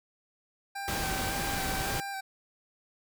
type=tone with vibrato; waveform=25% pulse; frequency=784 Hz; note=G5; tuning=in tune; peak=-31 dBFS; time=0.75-2.21 s; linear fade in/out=10 ms; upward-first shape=square; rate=1.8 Hz; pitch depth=21 cents each way
type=noise; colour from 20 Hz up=pink; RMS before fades=-33 dBFS; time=0.88-2 s; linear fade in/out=0 ms
effects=none